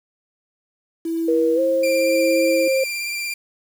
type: tone with tremolo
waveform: sine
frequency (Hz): 329.6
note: E4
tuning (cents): 0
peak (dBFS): -19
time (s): 1.05-2.68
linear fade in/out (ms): 5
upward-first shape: sine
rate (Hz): 0.95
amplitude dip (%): 55
type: tone with pitch glide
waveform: sine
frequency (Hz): 478.7 to 531.2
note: A#4 to C5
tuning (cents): +46 to +26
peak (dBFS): -16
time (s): 1.28-2.84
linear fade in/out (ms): 5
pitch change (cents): +180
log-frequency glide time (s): 1.55-1.6
type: tone with vibrato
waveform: sawtooth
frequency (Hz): 2373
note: D7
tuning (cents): +17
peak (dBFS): -21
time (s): 1.83-3.34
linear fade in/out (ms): 5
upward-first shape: triangle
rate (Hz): 17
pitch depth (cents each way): 27
effects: 7-bit